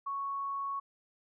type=tone; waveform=sine; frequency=1108.7 Hz; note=C#6; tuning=in tune; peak=-33 dBFS; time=0.06-0.8 s; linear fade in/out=10 ms; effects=none